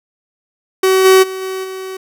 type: tone with level steps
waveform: 45% pulse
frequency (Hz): 378.4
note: F#4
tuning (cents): +39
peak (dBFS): -9 / -5 / -22 / -20 / -24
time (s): 0.83-1.97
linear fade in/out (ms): 5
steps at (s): 1.04 / 1.22 / 1.41 / 1.63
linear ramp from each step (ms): 20
effects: none